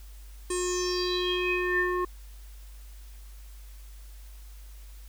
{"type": "tone with low-pass filter sweep", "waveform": "square", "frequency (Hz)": 360, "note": "F#4", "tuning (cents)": -47, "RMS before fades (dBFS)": -28, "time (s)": [0.5, 2.05], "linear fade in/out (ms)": 5, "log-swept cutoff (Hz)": [8800, 1300], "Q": 8.8, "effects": ["added 50 Hz sine -43 dBFS peak until 5.08 s", "white hiss -57 dBFS RMS until 5.08 s"]}